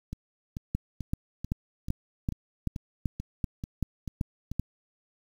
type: two click trains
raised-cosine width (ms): 5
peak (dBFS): -15 / -22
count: 11 / 11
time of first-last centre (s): 0.75-4.596 / 0.13-4.516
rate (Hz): 2.6 / 2.28
effects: 8-bit